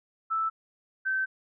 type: tone pair in turn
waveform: sine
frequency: 1318.5 / 1543.9 Hz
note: E6 / G6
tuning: 0 / -27 cents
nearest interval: minor third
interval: 273 cents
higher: second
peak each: -25 dBFS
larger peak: neither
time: 0.3-0.5 / 1.05-1.26 s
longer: second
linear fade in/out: 20 ms
effects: none